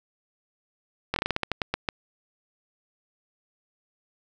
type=slowing click train; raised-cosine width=0.3 ms; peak=-9 dBFS; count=12; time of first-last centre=1.14-1.888 s; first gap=22 ms; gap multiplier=1.21; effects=none